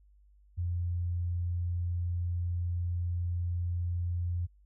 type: tone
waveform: sine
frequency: 87.31 Hz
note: F2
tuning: in tune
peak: -29 dBFS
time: 0.57-4.47 s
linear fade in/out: 20 ms
effects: added 50 Hz sine -58 dBFS peak until 4.65 s